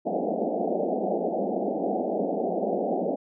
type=band-pass noise; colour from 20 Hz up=white; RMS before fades=-27 dBFS; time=0.05-3.16 s; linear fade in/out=20 ms; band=180 to 770 Hz; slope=96 dB/octave; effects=none